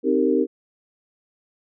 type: chord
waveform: sine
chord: C minor seventh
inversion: none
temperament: equal with one note detuned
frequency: 261.6 / 311.1 / 392 / 462.9 Hz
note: C4 / Eb4 / G4 / Bb4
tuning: 0 / 0 / 0 / -12 cents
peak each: -22 dBFS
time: 0.03-0.47 s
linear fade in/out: 50 ms
effects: none